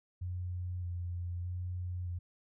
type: tone with vibrato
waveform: sine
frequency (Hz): 88.8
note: F2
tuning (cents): +29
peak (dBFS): -35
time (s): 0.21-2.19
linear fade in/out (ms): 10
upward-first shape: square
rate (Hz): 0.81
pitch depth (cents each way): 19
effects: none